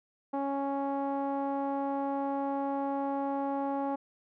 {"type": "tone with low-pass filter", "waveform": "sawtooth", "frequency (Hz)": 277.2, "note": "C#4", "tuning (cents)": 0, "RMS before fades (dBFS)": -32, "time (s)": [0.33, 3.96], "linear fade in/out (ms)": 10, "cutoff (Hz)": 870, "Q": 3, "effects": []}